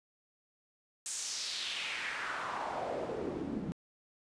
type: noise with band-pass filter sweep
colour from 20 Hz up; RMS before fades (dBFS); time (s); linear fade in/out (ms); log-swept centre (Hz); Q
pink; -38; 1.06-3.72; 0; 8100 to 200; 2.6
effects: resampled to 22050 Hz